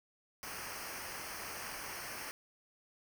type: noise with comb filter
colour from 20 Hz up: pink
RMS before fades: -44 dBFS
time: 0.43-2.31 s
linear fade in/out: 0 ms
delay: 0.27 ms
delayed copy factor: -0.8
effects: none